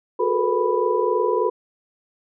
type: tone cluster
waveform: sine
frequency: 365.8 / 425.3 / 448.9 / 493.5 / 988 Hz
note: F#4 / G#4 / A4 / B4 / B5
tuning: -20 / +41 / +35 / -1 / 0 cents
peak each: -24 dBFS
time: 0.19-1.5 s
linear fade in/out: 10 ms
effects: none